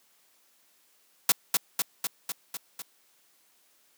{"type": "noise with echo", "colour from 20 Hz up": "white", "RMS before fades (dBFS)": -20, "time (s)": [1.29, 1.32], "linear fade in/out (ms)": 2, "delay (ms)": 250, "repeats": 6, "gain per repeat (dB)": -3, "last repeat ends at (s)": 2.82, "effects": ["white hiss -65 dBFS RMS until 3.97 s", "high-pass 200 Hz 12 dB/octave"]}